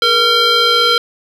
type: tone with frequency modulation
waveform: sine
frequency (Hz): 2275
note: C#7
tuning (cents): +44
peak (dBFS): -7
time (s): 0.02-0.98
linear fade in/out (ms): 2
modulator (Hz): 899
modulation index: 2.1
effects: tanh soft clip ceiling -7 dBFS